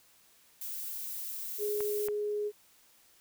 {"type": "noise", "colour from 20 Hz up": "violet", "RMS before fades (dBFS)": -39, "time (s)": [0.61, 2.08], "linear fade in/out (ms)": 5}
{"type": "tone", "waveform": "sine", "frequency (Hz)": 416.9, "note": "G#4", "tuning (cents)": 7, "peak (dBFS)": -30, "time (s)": [1.58, 2.52], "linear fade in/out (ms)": 50}
{"type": "clicks", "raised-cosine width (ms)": 0.5, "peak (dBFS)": -26, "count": 2, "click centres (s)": [1.806, 2.085]}
{"effects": ["white hiss -63 dBFS RMS until 3.2 s"]}